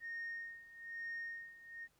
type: tone with tremolo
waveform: sine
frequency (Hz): 1849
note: A#6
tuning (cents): -15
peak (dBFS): -39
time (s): 0-1.88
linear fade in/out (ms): 50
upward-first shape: sine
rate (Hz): 1.1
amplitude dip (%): 85
effects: tanh soft clip ceiling -38 dBFS + pink hiss -75 dBFS RMS until 1.99 s